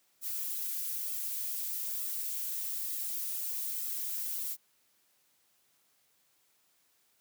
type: noise with flanger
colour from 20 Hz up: violet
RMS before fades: -36 dBFS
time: 0.21-4.57 s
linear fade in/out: 50 ms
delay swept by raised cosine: 1.5 to 7.5 ms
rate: 1.1 Hz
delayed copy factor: +0.75
effects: white hiss -71 dBFS RMS until 7.2 s + high-pass 100 Hz 12 dB/octave